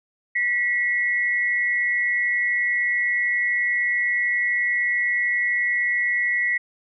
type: tone pair together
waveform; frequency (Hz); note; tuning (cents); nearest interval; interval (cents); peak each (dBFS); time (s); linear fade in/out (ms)
sine; 1944 / 2155; B6 / C#7; -28 / -49; major second; 179; -20 / -26; 0.35-6.58; 10
effects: none